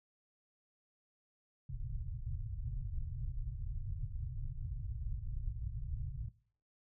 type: low-pass noise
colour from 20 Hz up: pink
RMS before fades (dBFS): -40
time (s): 1.69-6.29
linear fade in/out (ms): 5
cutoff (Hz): 140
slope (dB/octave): 96
effects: noise-tail reverb RT60 0.5 s tail -19 dB re dry